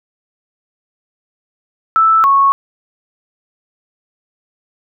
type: tone pair in turn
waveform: sine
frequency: 1318.5 / 1102.8 Hz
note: E6 / C#6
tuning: 0 / -9 cents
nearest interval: minor third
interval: 309 cents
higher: first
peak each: -7 dBFS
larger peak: neither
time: 1.96-2.24 / 2.24-2.52 s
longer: neither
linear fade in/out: 0 ms
effects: none